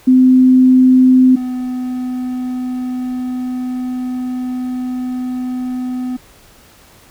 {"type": "tone pair in turn", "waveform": ["sine", "triangle"], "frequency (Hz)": [256.6, 252.2], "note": ["C4", "B3"], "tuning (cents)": [-34, 36], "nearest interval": "unison", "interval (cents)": 30, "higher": "first", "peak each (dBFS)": [-5, -16], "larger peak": "first", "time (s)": [[0.07, 1.36], [1.36, 6.17]], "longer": "second", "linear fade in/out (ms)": 10, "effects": ["pink hiss -45 dBFS RMS until 7.1 s"]}